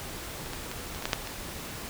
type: clicks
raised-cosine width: 0.2 ms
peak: -24 / -19 / -18 / -21 / -19 / -11 / -6 / -19 dBFS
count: 8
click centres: 0.46 / 0.534 / 0.715 / 0.948 / 1.024 / 1.055 / 1.132 / 1.273 s
effects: pink hiss -39 dBFS RMS until 1.89 s